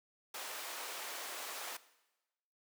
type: high-pass noise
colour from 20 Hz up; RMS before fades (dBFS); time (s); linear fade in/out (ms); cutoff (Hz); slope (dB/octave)
pink; -44; 0.34-1.77; 5; 600; 12
effects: noise-tail reverb RT60 1.0 s tail -17 dB re dry + high-pass 300 Hz 12 dB/octave